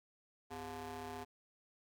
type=ring-modulated tone; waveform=20% pulse; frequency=155.56 Hz; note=D#3; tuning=in tune; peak=-36 dBFS; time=0.5-1.25 s; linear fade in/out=20 ms; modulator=562 Hz; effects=none